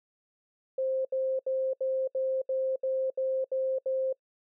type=tone bursts; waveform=sine; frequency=526 Hz; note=C5; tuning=9 cents sharp; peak=-26 dBFS; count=10; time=0.78-4.128 s; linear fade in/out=5 ms; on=270 ms; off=72 ms; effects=noise-tail reverb RT60 0.1 s tail -25 dB re dry